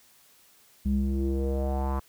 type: tone with low-pass filter sweep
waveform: square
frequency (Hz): 67.4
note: C#2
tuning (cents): -48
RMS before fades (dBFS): -27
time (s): 0.85-2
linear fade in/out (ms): 10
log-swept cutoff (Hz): 180 to 1100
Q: 4.1
effects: white hiss -59 dBFS RMS until 2.08 s